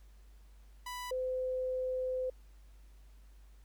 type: tone pair in turn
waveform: sawtooth / sine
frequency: 990 / 512.2 Hz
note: B5 / C5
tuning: +4 / -37 cents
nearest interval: major seventh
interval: 1141 cents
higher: first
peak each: -36 / -32 dBFS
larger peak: second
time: 0.86-1.11 / 1.11-2.3 s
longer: second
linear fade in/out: 5 ms
effects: added 50 Hz sine -54 dBFS peak until 3.64 s + pink hiss -70 dBFS RMS until 3.64 s